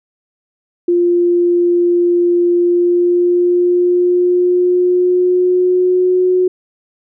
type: tone with pitch glide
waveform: sine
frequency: 349.2 to 366.1 Hz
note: F4 to F#4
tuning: 0 to -18 cents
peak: -9 dBFS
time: 0.88-6.48 s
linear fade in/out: 5 ms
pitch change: +82 cents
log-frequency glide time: 2.55-6.24 s
effects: none